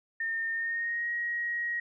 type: tone with pitch glide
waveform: sine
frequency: 1819 to 1891.9 Hz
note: A#6 to A#6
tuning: -43 to +25 cents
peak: -29 dBFS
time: 0.2-1.8 s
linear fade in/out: 5 ms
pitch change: +68 cents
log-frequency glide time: 0.52-1.11 s
effects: none